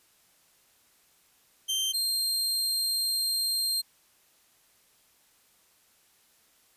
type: tone pair in turn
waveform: sawtooth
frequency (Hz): 3136 / 4186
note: G7 / C8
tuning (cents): 0 / 0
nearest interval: perfect fourth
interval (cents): 500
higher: second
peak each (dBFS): -23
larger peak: neither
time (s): 1.68-1.93 / 1.93-3.82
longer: second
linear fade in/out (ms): 20
effects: white hiss -64 dBFS RMS until 6.76 s + resampled to 32000 Hz